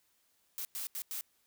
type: noise bursts at uneven times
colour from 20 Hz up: blue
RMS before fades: -39 dBFS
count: 4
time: 0.58-0.65 / 0.75-0.87 / 0.95-1.02 / 1.11-1.21 s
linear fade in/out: 0 ms
effects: white hiss -73 dBFS RMS until 1.46 s